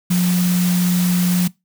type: tone in noise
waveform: sine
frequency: 178.6 Hz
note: F3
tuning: 39 cents sharp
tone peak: -13 dBFS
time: 0.1-1.48 s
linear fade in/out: 10 ms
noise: white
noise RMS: -26 dBFS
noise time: 0.1-1.48 s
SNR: +10 dB
effects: noise-tail reverb RT60 0.2 s tail -22 dB re dry